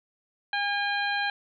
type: harmonic tone with a mistuned harmonic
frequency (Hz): 811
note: G#5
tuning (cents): -41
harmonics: 1 / 2 / 3 / 4 / 5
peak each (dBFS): -30 / -28 / -35 / -36 / -36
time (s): 0.53-1.3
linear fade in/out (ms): 2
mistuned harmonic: 4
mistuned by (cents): -35
effects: none